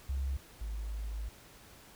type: tone pair in turn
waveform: sine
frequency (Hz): 67.3 / 53.3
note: C2 / G#1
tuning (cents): +49 / +46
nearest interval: major third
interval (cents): 403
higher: first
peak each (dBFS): -31 / -35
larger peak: first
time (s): 0.09-0.37 / 0.61-1.29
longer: second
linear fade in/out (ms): 5
effects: pink hiss -56 dBFS RMS until 1.95 s